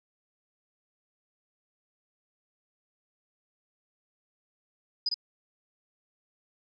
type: tone with echo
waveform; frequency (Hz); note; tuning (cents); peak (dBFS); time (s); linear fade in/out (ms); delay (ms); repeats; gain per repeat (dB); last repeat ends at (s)
sine; 4978; D#8; 0; -24; 5.06-5.09; 5; 53; 1; -3; 5.143
effects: none